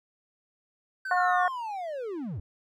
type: linear sweep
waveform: triangle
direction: down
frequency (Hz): 1558 to 74.8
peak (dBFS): -30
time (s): 1.05-2.4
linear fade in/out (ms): 5
type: harmonic tone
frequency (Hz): 361.2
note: F#4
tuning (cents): -42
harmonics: 2 / 3 / 4 / 5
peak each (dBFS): -24 / -28 / -30 / -32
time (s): 1.11-1.48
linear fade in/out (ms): 2
effects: none